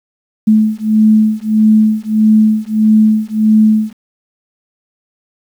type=beating tone pair; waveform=sine; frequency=215.6 / 217.2 Hz; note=A3 / A3; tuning=-35 / -22 cents; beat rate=1.6 Hz; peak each=-10 dBFS; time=0.47-3.93 s; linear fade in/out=10 ms; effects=7-bit